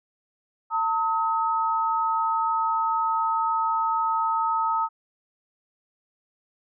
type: tone pair together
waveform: sine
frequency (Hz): 901 / 1274.2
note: A5 / D#6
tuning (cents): +41 / +41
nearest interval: tritone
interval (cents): 600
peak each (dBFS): -24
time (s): 0.7-4.89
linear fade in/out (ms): 50
effects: none